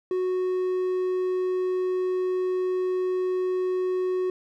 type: tone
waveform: triangle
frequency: 368.3 Hz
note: F#4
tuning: 8 cents flat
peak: -21 dBFS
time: 0.11-4.3 s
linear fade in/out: 2 ms
effects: none